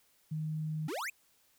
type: tone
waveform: sine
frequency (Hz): 155.56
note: D#3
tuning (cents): 0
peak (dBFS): -33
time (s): 0.31-0.88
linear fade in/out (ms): 10
type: exponential sweep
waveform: square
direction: up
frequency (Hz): 250.8 to 2672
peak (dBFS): -36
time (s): 0.88-1.1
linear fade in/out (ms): 5
effects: white hiss -69 dBFS RMS until 1.58 s